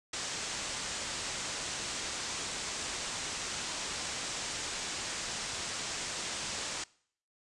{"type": "low-pass noise", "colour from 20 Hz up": "white", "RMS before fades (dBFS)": -38, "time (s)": [0.13, 6.84], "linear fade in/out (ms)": 5, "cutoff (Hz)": 8200, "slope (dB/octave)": 48, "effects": ["noise-tail reverb RT60 0.6 s tail -23 dB re dry", "resampled to 24000 Hz"]}